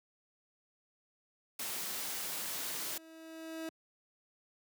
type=noise; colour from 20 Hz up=white; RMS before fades=-39 dBFS; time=1.59-2.98 s; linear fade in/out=5 ms
type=tone with exponential growth; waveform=30% pulse; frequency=323 Hz; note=E4; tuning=35 cents flat; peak=-35 dBFS; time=2.03-3.69 s; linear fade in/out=1 ms; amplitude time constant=360 ms
effects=high-pass 150 Hz 12 dB/octave